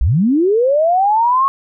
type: linear sweep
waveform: sine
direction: up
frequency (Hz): 46.25 to 1108.7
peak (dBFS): -10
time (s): 0.01-1.48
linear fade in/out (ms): 0
effects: none